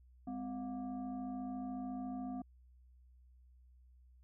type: tone with frequency modulation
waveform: sine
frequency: 256.5 Hz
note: C4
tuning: 34 cents flat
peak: -39 dBFS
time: 0.27-2.42 s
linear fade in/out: 5 ms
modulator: 459 Hz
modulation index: 0.82
effects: added 62 Hz sine -60 dBFS peak until 4.23 s